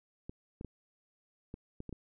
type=clicks; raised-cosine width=3 ms; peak=-29 dBFS; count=7; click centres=0.295 / 0.611 / 0.647 / 1.541 / 1.804 / 1.893 / 1.927 s; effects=none